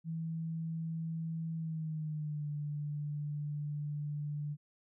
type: tone with pitch glide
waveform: sine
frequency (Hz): 162.8 to 147.57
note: E3 to D3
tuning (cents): -21 to +9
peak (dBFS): -35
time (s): 0.04-4.57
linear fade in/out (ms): 50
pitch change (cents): -170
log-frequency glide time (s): 1.56-2.47
effects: none